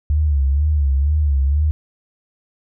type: tone with vibrato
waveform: sine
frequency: 71.9 Hz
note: D2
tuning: 36 cents flat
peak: -13 dBFS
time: 0.1-1.71 s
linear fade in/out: 0 ms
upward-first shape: sine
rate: 2.1 Hz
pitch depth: 110 cents each way
effects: none